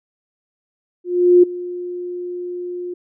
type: tone with ADSR envelope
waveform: sine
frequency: 355.6 Hz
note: F4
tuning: 31 cents sharp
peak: -5 dBFS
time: 1.04-2.94 s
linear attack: 390 ms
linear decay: 10 ms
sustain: -19 dB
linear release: 7 ms
effects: none